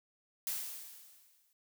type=noise with exponential decay; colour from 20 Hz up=blue; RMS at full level=-35 dBFS; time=0.47-1.53 s; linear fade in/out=1 ms; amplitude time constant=230 ms; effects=none